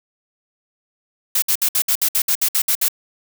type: noise bursts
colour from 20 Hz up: blue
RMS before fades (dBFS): -17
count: 12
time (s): 1.35-2.885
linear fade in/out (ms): 5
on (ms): 72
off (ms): 61
effects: none